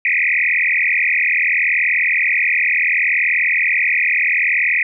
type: tone with frequency modulation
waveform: sine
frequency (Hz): 2208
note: C#7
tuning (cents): -7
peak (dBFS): -13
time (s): 0.05-4.83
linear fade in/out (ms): 2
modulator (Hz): 40.7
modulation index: 7.4
effects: none